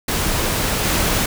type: noise with level steps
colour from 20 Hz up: pink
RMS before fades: -20 / -18 dBFS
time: 0.08-1.26 s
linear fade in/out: 5 ms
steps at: 0.83 s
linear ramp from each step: 10 ms
effects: none